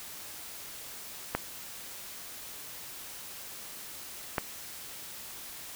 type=clicks; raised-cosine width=0.5 ms; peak=-12 dBFS; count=2; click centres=1.35 / 4.382 s; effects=white hiss -44 dBFS RMS until 5.75 s